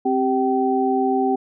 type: tone cluster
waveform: sine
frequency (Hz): 263.2 / 391.1 / 770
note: C4 / G4 / G5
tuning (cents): +10 / -4 / -31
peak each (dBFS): -21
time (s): 0.05-1.36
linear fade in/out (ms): 10
effects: none